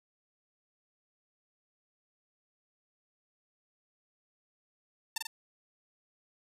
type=tone with echo; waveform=5% pulse; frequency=898 Hz; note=A5; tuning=35 cents sharp; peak=-18 dBFS; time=5.16-5.18 s; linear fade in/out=5 ms; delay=45 ms; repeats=2; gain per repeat=-3 dB; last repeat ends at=5.27 s; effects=none